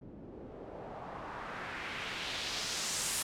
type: noise with low-pass filter sweep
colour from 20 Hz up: white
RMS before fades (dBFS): -40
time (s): 0.01-3.23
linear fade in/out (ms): 10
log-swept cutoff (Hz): 260 to 10000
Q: 1.5
effects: none